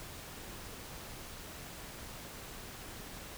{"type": "silence", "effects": ["pink hiss -47 dBFS RMS until 3.37 s"]}